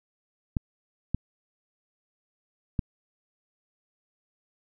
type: clicks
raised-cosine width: 5 ms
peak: -13 dBFS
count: 3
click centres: 0.568 / 1.146 / 2.792 s
effects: none